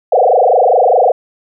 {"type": "tone with frequency modulation", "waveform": "sine", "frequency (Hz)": 620, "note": "D#5", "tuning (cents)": -6, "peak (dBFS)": -6, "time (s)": [0.12, 1.12], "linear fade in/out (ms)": 5, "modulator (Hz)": 24.9, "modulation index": 6, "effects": []}